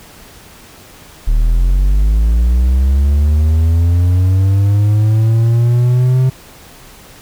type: linear sweep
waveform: triangle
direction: up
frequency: 37 to 130.8 Hz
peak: -6 dBFS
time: 1.27-6.3 s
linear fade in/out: 10 ms
effects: pink hiss -39 dBFS RMS until 7.21 s